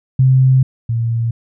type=tone pair in turn; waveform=sine; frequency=130.81 / 115.63 Hz; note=C3 / A#2; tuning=0 / -14 cents; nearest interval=major second; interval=214 cents; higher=first; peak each=-7 / -14 dBFS; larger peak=first; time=0.19-0.63 / 0.89-1.31 s; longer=first; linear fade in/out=5 ms; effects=none